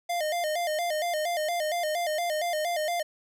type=tone with vibrato; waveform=square; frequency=653 Hz; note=E5; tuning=17 cents flat; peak=-27 dBFS; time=0.09-3.03 s; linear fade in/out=10 ms; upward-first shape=square; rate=4.3 Hz; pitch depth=110 cents each way; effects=none